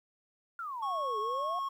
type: exponential two-way sweep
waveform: sine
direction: down then up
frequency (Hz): 1423 to 410.7 to 737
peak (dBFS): -36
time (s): 0.59-1.59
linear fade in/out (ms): 2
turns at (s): 1.19
type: tone with pitch glide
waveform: triangle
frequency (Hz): 1100 to 1093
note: C#6 to C#6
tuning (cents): -14 to -25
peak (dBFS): -30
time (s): 0.82-1.69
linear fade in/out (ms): 10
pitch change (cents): -11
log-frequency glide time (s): 1.09-1.4
effects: 11-bit